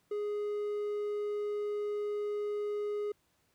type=tone; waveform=triangle; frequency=415.3 Hz; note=G#4; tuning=in tune; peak=-30 dBFS; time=0.11-3.12 s; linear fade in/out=5 ms; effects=pink hiss -73 dBFS RMS until 3.54 s + high-pass 60 Hz 12 dB/octave